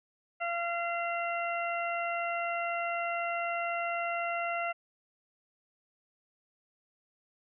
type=harmonic tone; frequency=686 Hz; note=F5; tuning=31 cents flat; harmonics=1 / 2 / 3 / 4; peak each=-33 / -36 / -38 / -39 dBFS; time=0.4-4.73 s; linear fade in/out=20 ms; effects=none